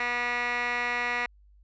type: tone with band-pass filter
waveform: 15% pulse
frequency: 242.3 Hz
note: B3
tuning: 33 cents flat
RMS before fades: -29 dBFS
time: 0-1.26 s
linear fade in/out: 2 ms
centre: 1800 Hz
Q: 6.3
effects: added 50 Hz sine -54 dBFS peak until 1.63 s + resampled to 16000 Hz